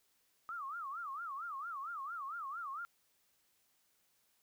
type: tone with vibrato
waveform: sine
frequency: 1229 Hz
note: D#6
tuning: 22 cents flat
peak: -40 dBFS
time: 0.49-2.85 s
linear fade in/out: 0 ms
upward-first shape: sine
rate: 4.4 Hz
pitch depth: 240 cents each way
effects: white hiss -75 dBFS RMS until 4.42 s